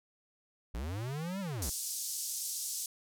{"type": "linear two-way sweep", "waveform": "square", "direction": "up then down", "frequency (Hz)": [50.6, 202.4, 50.6], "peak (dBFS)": -36, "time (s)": [0.74, 1.7], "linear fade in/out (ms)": 5, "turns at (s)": 1.4}
{"type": "band-pass noise", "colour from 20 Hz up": "pink", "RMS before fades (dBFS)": -38, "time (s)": [1.62, 2.86], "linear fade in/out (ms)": 2, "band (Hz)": [5300, 13000], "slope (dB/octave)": 24}
{"effects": []}